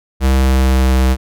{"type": "tone with pitch glide", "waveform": "square", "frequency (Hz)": [66, 64.83], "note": ["C2", "C2"], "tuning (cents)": [16, -15], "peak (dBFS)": -10, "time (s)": [0.2, 1.17], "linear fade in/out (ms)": 50, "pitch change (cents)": -31, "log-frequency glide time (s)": [0.3, 0.97], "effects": []}